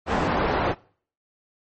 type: low-pass noise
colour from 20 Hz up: white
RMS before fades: -23 dBFS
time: 0.06-0.75 s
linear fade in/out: 50 ms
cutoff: 960 Hz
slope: 12 dB/octave
effects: noise-tail reverb RT60 0.5 s tail -23 dB re dry + MP3 32 kbps